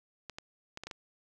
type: clicks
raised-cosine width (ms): 0.2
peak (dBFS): -24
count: 6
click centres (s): 0.297 / 0.385 / 0.774 / 0.836 / 0.87 / 0.912
effects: none